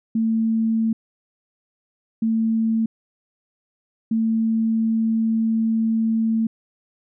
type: tone bursts at uneven times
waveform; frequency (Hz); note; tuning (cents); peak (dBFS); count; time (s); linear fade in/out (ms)
sine; 224; A3; +31; -17; 3; 0.15-0.93 / 2.22-2.86 / 4.11-6.47; 5
effects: none